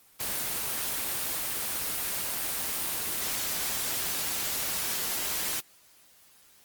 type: noise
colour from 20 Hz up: white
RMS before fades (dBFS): -31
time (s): 0.19-5.61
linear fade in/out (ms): 20
effects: white hiss -59 dBFS RMS until 6.64 s + Opus 24 kbps